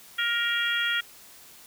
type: harmonic tone with a mistuned harmonic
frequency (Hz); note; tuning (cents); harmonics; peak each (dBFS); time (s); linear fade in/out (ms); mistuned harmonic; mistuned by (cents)
470.4; A#4; +16; 3 / 4 / 5 / 6 / 7; -28 / -29 / -35 / -34 / -29; 0.18-1.01; 10; 6; -22
effects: white hiss -50 dBFS RMS until 1.66 s